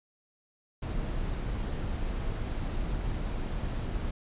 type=noise; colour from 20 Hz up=brown; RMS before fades=-32 dBFS; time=0.82-4.11 s; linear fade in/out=5 ms; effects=resampled to 8000 Hz